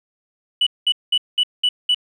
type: tone bursts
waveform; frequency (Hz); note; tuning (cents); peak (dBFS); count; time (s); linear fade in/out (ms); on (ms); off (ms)
sine; 2960; F#7; 0; -12; 6; 0.61-1.946; 5; 56; 200
effects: tanh soft clip ceiling -10 dBFS + 9-bit